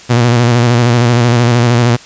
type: tone with vibrato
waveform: sawtooth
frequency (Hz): 119.8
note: A#2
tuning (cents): +48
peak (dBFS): -3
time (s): 0.09-1.97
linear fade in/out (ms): 20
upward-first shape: square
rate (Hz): 13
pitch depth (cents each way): 43
effects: white hiss -35 dBFS RMS until 2.05 s + resampled to 16000 Hz